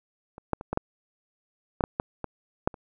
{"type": "clicks", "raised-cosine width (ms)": 1, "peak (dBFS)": [-28, -10, -23, -14, -10, -11, -8, -11, -17, -8, -28], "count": 11, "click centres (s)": [0.381, 0.533, 0.611, 0.73, 0.774, 1.808, 1.839, 1.999, 2.243, 2.675, 2.742], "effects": []}